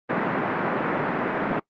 pink band-pass noise, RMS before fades -25 dBFS, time 0.09-1.6 s, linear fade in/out 10 ms, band 170 to 1900 Hz, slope 24 dB/octave, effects noise-tail reverb RT60 0.1 s tail -23 dB re dry + Opus 24 kbps

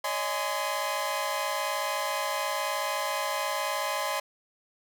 sawtooth tone cluster, 566 / 625 / 832 / 1028 Hz, C#5 / D#5 / G#5 / C6, +36 / +8 / +3 / -31 cents, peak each -31 / -31 / -31 / -28 dBFS, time 0.04-4.2 s, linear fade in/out 5 ms, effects none

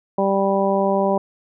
harmonic tone, 196 Hz, G3, in tune, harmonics 1 / 2 / 3 / 4 / 5, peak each -22 / -22 / -20 / -24 / -25 dBFS, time 0.18-1.18 s, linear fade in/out 5 ms, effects none

